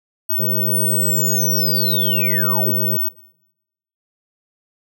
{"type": "tone", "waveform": "sine", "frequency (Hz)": 15804, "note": "B9", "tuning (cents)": 0, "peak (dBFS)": -16, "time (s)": [0.29, 3.09], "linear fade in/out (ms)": 10}
{"type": "harmonic tone", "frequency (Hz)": 164.81, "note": "E3", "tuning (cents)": 0, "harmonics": [1, 2, 3], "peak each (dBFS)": [-24, -35, -26], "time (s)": [0.39, 2.97], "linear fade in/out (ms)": 0}
{"type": "linear sweep", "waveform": "sine", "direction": "down", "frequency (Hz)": [9560, 38], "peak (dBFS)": -21, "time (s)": [0.7, 2.75], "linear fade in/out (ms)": 20}
{"effects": ["noise-tail reverb RT60 0.9 s tail -21 dB re dry"]}